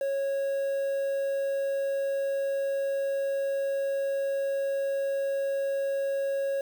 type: tone with quantisation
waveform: triangle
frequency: 550 Hz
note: C#5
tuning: 14 cents flat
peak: -24 dBFS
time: 0.01-6.61 s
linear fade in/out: 2 ms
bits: 8
effects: none